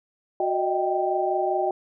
sine tone cluster, 367.5 / 607 / 632 / 783 Hz, F#4 / D#5 / D#5 / G5, -12 / -43 / +27 / -2 cents, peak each -26 / -30 / -28 / -25 dBFS, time 0.4-1.71 s, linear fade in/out 2 ms, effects none

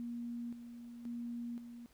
sine tone with tremolo, 237.3 Hz, A#3, 31 cents sharp, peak -39 dBFS, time 0-1.86 s, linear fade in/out 0 ms, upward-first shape square, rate 0.95 Hz, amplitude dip 60%, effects pink hiss -69 dBFS RMS until 1.93 s

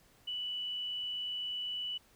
sine tone, 2964 Hz, F#7, 2 cents sharp, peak -35 dBFS, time 0.27-1.98 s, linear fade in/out 10 ms, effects pink hiss -65 dBFS RMS until 2.15 s

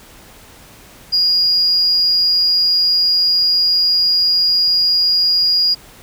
sine tone, 4863 Hz, D#8, 40 cents flat, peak -10 dBFS, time 1.12-5.75 s, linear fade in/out 20 ms, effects tanh soft clip ceiling -7 dBFS + pink hiss -42 dBFS RMS until 6.02 s

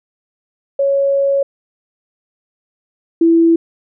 sine tone pair in turn, 554.4 / 332 Hz, C#5 / E4, 0 / +12 cents, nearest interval major sixth, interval 888 cents, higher first, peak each -11 / -7 dBFS, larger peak second, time 0.79-1.43 / 3.21-3.56 s, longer first, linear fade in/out 5 ms, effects none

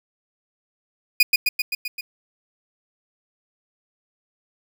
30% pulse tone with echo, 2458 Hz, D#7, 22 cents flat, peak -8 dBFS, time 1.2-1.23 s, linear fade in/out 5 ms, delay 130 ms, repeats 6, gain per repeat -3 dB, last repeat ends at 2.01 s, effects none

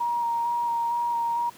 sine tone with vibrato, 942 Hz, A#5, 18 cents sharp, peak -23 dBFS, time 0-1.5 s, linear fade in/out 10 ms, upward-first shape square, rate 2.2 Hz, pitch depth 13 cents each way, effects pink hiss -49 dBFS RMS until 1.57 s + high-pass 150 Hz 12 dB/octave

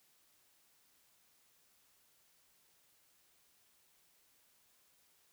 silence, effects white hiss -71 dBFS RMS until 5.32 s

